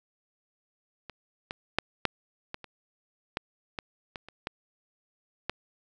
clicks, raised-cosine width 0.3 ms, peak -25 / -18 / -7 / -7 / -19 / -27 / -13 / -17 / -21 / -29 / -16 / -13 dBFS, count 12, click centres 1.097 / 1.509 / 1.786 / 2.053 / 2.544 / 2.643 / 3.371 / 3.788 / 4.158 / 4.286 / 4.471 / 5.496 s, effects none

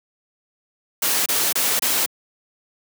white noise bursts, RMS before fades -20 dBFS, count 4, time 1.02-2.061 s, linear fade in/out 5 ms, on 240 ms, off 27 ms, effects high-pass 200 Hz 12 dB/octave

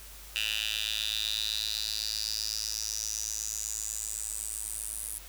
10% pulse tone with high-pass filter sweep, 107.9 Hz, A2, 33 cents flat, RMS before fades -34 dBFS, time 0.36-5.18 s, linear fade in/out 0 ms, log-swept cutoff 2900 to 10000 Hz, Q 5.2, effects added 50 Hz sine -49 dBFS peak until 5.28 s + white hiss -49 dBFS RMS until 5.28 s

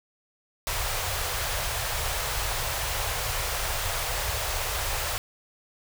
pink band-stop noise, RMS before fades -29 dBFS, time 0.67-5.18 s, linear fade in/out 0 ms, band 110 to 510 Hz, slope 24 dB/octave, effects none

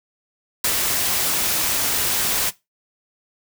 white noise with ADSR envelope, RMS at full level -19 dBFS, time 0.64-2.51 s, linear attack 5 ms, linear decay 74 ms, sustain -2 dB, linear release 25 ms, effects noise-tail reverb RT60 0.2 s tail -18 dB re dry

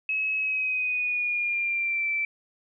sine tone with pitch glide, 2570 to 2330 Hz, E7 to D7, -45 to -14 cents, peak -24 dBFS, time 0.09-2.25 s, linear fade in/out 2 ms, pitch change -169 cents, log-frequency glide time 0.37-2.09 s, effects none

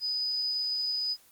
sine tone, 4982 Hz, D#8, 1 cent sharp, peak -27 dBFS, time 0-1.17 s, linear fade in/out 50 ms, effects white hiss -59 dBFS RMS until 1.31 s + Opus 24 kbps

